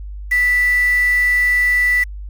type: tone with quantisation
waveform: sine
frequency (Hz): 1972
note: B6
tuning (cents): -3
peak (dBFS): -12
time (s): 0.31-2.04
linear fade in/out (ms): 10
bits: 5
effects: added 50 Hz sine -27 dBFS peak until 2.29 s